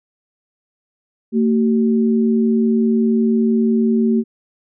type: tone pair together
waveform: sine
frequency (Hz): 226.3 / 380.6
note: A3 / F#4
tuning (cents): +49 / +49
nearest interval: major sixth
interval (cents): 900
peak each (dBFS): -13 / -20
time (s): 1.32-4.24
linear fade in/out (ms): 50
effects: none